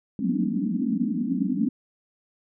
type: band-pass noise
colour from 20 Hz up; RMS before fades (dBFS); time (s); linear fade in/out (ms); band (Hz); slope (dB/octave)
pink; -25; 0.19-1.69; 2; 180 to 300; 96
effects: none